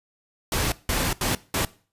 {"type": "noise bursts at uneven times", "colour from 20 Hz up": "pink", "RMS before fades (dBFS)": -24, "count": 4, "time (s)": [[0.52, 0.72], [0.89, 1.13], [1.21, 1.35], [1.54, 1.65]], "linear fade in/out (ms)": 2, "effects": ["noise-tail reverb RT60 0.4 s tail -20 dB re dry", "resampled to 32000 Hz"]}